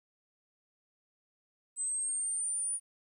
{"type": "exponential sweep", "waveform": "sine", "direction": "up", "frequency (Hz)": [8100, 9560], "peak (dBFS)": -31, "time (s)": [1.76, 2.8], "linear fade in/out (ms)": 50, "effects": ["12-bit"]}